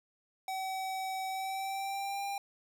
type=tone with pitch glide; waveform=square; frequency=761 to 797.9 Hz; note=F#5 to G5; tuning=+48 to +30 cents; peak=-35 dBFS; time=0.48-2.38 s; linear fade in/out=2 ms; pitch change=+82 cents; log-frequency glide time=1.28-2.24 s; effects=none